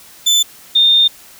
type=tone pair in turn; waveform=30% pulse / sine; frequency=3520 / 3634 Hz; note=A7 / A#7; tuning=0 / -45 cents; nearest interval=minor second; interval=55 cents; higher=second; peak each=-7 dBFS; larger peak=neither; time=0.26-0.43 / 0.75-1.08 s; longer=second; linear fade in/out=10 ms; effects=white hiss -41 dBFS RMS until 1.39 s